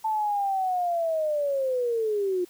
sine linear sweep, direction down, 885 to 350.9 Hz, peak -23 dBFS, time 0.04-2.45 s, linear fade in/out 10 ms, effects white hiss -55 dBFS RMS until 2.49 s

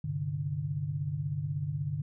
sine chord, G suspended fourth, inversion none, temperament just, 98 / 130.67 / 147 Hz, G2 / C3 / D3, 0 / -2 / +2 cents, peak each -38 / -37 / -32 dBFS, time 0.04-2.02 s, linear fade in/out 5 ms, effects none

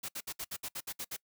white noise bursts, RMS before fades -39 dBFS, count 10, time 0.03-1.167 s, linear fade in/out 10 ms, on 57 ms, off 63 ms, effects noise-tail reverb RT60 0.1 s tail -24 dB re dry

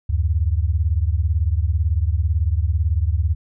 sine beating tone pair, 74 / 92 Hz, D2 / F#2, +14 / -9 cents, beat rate 18 Hz, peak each -18 / -20 dBFS, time 0.09-3.35 s, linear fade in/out 10 ms, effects none

